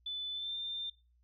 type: tone with pitch glide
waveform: sine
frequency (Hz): 3500 to 3590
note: A7 to A7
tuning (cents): -10 to +34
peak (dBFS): -36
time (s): 0.06-0.9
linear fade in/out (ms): 5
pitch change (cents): +44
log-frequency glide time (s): 0.32-0.56
effects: noise-tail reverb RT60 0.3 s tail -18 dB re dry + added 60 Hz sine -66 dBFS peak until 1.23 s